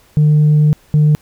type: tone pair in turn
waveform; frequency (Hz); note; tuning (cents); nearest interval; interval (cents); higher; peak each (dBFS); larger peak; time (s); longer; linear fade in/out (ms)
sine; 150.8 / 150.8; D3 / D3; +46 / +46; unison; 0; neither; -5; neither; 0.17-0.73 / 0.94-1.15; first; 0
effects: tanh soft clip ceiling -5 dBFS + pink hiss -50 dBFS RMS until 1.21 s